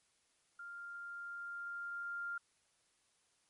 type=tone with level ramp; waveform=sine; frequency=1396.9 Hz; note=F6; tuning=in tune; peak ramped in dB=-46 to -38 dBFS; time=0.59-2.38 s; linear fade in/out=5 ms; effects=white hiss -75 dBFS RMS until 3.49 s + MP3 48 kbps